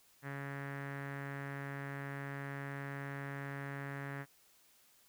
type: tone with low-pass filter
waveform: sawtooth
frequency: 139.6 Hz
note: C#3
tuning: 13 cents sharp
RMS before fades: -43 dBFS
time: 0.22-4.26 s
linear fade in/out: 50 ms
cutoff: 1800 Hz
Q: 4.5
effects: white hiss -67 dBFS RMS until 5.08 s